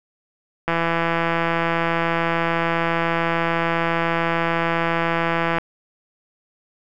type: click train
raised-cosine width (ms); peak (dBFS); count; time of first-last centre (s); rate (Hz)
0.5; -6; 820; 0.68-5.584; 167
effects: none